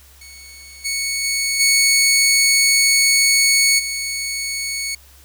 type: tone with level steps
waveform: 15% pulse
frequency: 2217 Hz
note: C#7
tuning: in tune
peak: -32 / -14 / -12 / -6 / -16 dBFS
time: 0.21-4.95 s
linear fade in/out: 5 ms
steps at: 0.84 / 1.23 / 1.59 / 3.78 s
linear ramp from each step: 20 ms
effects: added 68 Hz sine -47 dBFS peak until 5.24 s + white hiss -49 dBFS RMS until 5.24 s